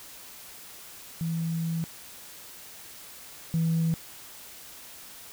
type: tone pair in turn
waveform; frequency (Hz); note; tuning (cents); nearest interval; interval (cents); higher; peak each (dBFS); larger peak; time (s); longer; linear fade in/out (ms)
sine; 164.81 / 163.94; E3 / E3; 0 / -9; unison; 9; first; -26 / -21; second; 1.21-1.84 / 3.54-3.94; first; 0
effects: tanh soft clip ceiling -19 dBFS + white hiss -46 dBFS RMS until 5.32 s